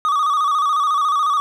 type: tone with vibrato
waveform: triangle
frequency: 1188 Hz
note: D6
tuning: 20 cents sharp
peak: -13 dBFS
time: 0.05-1.4 s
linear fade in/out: 0 ms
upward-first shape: square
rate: 14 Hz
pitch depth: 73 cents each way
effects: none